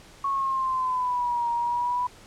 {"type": "exponential two-way sweep", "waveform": "sine", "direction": "down then up", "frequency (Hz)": [1108, 941, 991], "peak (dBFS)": -23, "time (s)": [0.24, 2.07], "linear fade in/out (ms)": 5, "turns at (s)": 1.5, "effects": ["pink hiss -50 dBFS RMS until 2.26 s", "low-pass 9000 Hz 12 dB/octave"]}